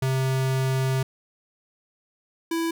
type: tone pair in turn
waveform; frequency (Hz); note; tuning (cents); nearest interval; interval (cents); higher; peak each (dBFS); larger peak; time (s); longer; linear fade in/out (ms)
square; 132 / 330.9; C3 / E4; +16 / +7; octave + major third; 1591; second; -22 / -24; first; 0.02-1.03 / 2.51-2.71; first; 5
effects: none